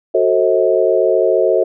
sine chord, F# diminished seventh, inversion none, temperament just, 370 / 444 / 532.8 / 639.4 Hz, F#4 / A4 / C5 / Eb5, 0 / +16 / +31 / +47 cents, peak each -16 dBFS, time 0.14-1.64 s, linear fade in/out 10 ms, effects none

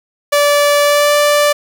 sawtooth tone with pitch glide, 580 to 586.7 Hz, D5 to D5, -22 to -2 cents, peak -5 dBFS, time 0.32-1.53 s, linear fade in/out 10 ms, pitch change +20 cents, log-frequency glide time 0.83-1.14 s, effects 7-bit

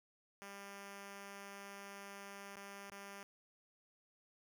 5% pulse tone with dropouts, 199.1 Hz, G3, 27 cents sharp, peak -38 dBFS, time 0.42-3.23 s, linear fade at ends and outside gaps 0 ms, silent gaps 2.558-2.568 / 2.901-2.918 s, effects none

